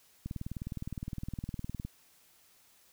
click train, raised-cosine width 5 ms, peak -25 dBFS, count 32, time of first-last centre 0.26-1.85 s, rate 19.5 Hz, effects white hiss -64 dBFS RMS until 2.92 s

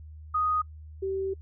sine tone pair in turn, 1244.5 / 385.7 Hz, D#6 / G4, 0 / -28 cents, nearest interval octave + minor sixth, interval 2028 cents, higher first, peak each -23 / -27 dBFS, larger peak first, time 0.34-0.62 / 1.02-1.34 s, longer second, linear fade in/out 10 ms, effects noise-tail reverb RT60 0.1 s tail -25 dB re dry + added 77 Hz sine -42 dBFS peak until 1.41 s

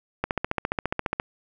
click train, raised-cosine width 0.5 ms, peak -9 dBFS, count 15, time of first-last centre 0.24-1.199 s, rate 14.6 Hz, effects none

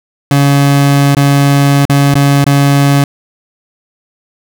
30% pulse tone with dropouts, 140.9 Hz, C#3, 29 cents sharp, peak -3 dBFS, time 0.31-3.04 s, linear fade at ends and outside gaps 2 ms, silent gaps 1.149-1.168 / 1.853-1.896 / 2.142-2.154 / 2.442-2.464 s, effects none

